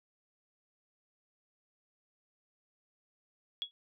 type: tone with exponential decay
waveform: sine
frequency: 3350 Hz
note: G#7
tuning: 14 cents sharp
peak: -29 dBFS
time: 3.62-3.71 s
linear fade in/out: 0 ms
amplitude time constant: 19 ms
effects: none